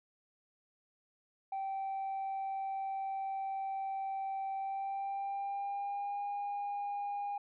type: tone with pitch glide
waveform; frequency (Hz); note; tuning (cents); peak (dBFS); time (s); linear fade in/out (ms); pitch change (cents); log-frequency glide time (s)
sine; 777 to 811.9; G5 to G#5; -16 to -39; -33; 1.52-7.38; 5; +77; 4.56-6.22
effects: tanh soft clip ceiling -33 dBFS